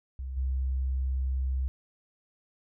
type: tone with level steps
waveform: sine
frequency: 65.41 Hz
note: C2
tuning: in tune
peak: -33 / -26 dBFS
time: 0.19-1.68 s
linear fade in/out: 0 ms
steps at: 0.36 s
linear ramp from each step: 20 ms
effects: none